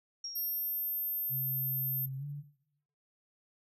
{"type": "tone with exponential decay", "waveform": "sine", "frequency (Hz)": 5588, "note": "F8", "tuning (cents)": 0, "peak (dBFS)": -36, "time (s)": [0.24, 0.98], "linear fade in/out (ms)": 5, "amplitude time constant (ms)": 160}
{"type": "tone", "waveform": "sine", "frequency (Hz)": 13290, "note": "G#9", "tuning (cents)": 0, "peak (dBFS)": -33, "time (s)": [0.35, 2.06], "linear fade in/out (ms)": 10}
{"type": "tone with pitch glide", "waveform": "sine", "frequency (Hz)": [133.9, 144.34], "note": ["C3", "D3"], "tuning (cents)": [40, -30], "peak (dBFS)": -36, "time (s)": [1.29, 2.44], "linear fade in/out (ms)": 50, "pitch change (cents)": 130, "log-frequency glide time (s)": [2.18, 2.24]}
{"effects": ["noise-tail reverb RT60 0.8 s tail -17 dB re dry"]}